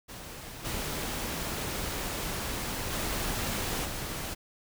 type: noise with level steps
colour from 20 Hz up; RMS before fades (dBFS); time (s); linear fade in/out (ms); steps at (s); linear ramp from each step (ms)
pink; -43 / -34 / -32 / -36; 0.08-4.35; 20; 0.64 / 2.91 / 3.84; 20
effects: none